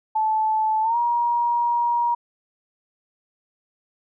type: tone with pitch glide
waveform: sine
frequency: 871 to 949.8 Hz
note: A5 to A#5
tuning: -18 to +32 cents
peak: -18 dBFS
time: 0.15-2.15 s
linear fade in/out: 10 ms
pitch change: +150 cents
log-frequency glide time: 0.82-0.97 s
effects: none